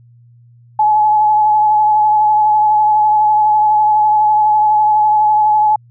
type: tone with vibrato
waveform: sine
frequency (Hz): 851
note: G#5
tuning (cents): +42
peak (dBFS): -8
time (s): 0.79-5.76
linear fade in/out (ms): 5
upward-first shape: triangle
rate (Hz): 12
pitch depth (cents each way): 26
effects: added 119 Hz sine -42 dBFS peak until 5.9 s